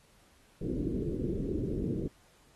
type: low-pass noise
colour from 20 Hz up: white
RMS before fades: -33 dBFS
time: 0.61-2.08 s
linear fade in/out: 5 ms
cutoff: 420 Hz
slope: 48 dB/octave
effects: pink hiss -64 dBFS RMS until 2.55 s + AAC 32 kbps

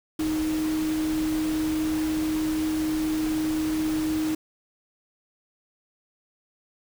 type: tone in noise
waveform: sine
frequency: 312.2 Hz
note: D#4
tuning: 6 cents sharp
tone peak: -23 dBFS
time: 0.19-4.35 s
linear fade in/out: 5 ms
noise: pink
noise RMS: -36 dBFS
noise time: 0.19-4.35 s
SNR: +10 dB
effects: none

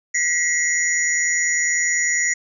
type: tone cluster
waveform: sine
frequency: 1938 / 2100 / 5810 / 6840 Hz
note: B6 / C7 / F#8 / A8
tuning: -33 / +6 / -32 / -50 cents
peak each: -21 / -25 / -28 / -21 dBFS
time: 0.14-2.34 s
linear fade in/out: 10 ms
effects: none

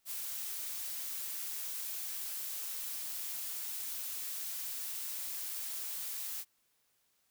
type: noise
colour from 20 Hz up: blue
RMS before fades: -40 dBFS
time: 0.05-6.45 s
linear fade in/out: 50 ms
effects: white hiss -75 dBFS RMS until 7.3 s

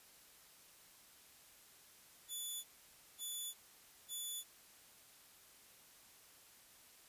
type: tone bursts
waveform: 10% pulse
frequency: 3465 Hz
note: A7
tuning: 27 cents flat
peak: -34 dBFS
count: 3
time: 2.28-4.44 s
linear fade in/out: 50 ms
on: 360 ms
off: 540 ms
effects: white hiss -63 dBFS RMS until 7.08 s + resampled to 32000 Hz

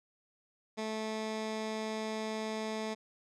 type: tone with low-pass filter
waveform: 15% pulse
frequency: 218.3 Hz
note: A3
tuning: 13 cents flat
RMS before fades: -37 dBFS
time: 0.77-2.95 s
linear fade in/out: 20 ms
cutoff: 6200 Hz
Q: 1.1
effects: none

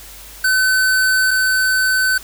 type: tone pair in turn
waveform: square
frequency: 1520 / 1520 Hz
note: F#6 / F#6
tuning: +46 / +46 cents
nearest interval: unison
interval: 0 cents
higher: neither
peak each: -13 / -14 dBFS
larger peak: first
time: 0.44-1.31 / 1.31-2.18 s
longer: neither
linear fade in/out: 5 ms
effects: added 50 Hz sine -41 dBFS peak until 2.23 s + white hiss -38 dBFS RMS until 2.23 s

